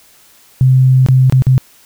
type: tone with dropouts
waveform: sine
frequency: 130 Hz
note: C3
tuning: 11 cents flat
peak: -5 dBFS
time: 0.61-1.58 s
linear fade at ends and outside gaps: 0 ms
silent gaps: 1.063-1.086 / 1.298-1.324 / 1.422-1.468 s
effects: white hiss -46 dBFS RMS until 1.85 s